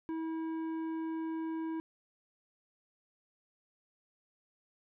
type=tone with tanh clipping; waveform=sine; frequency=323.1 Hz; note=E4; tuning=35 cents flat; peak=-36 dBFS; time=0.09-1.8 s; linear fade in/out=0 ms; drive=10 dB; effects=none